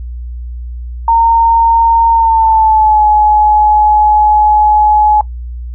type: tone with pitch glide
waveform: sine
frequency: 918 to 846.7 Hz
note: A#5 to G#5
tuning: -27 to +33 cents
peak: -5 dBFS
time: 1.08-5.21 s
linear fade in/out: 2 ms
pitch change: -140 cents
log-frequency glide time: 2.12-3.04 s
effects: noise-tail reverb RT60 0.1 s tail -20 dB re dry + added 60 Hz sine -20 dBFS peak until 5.74 s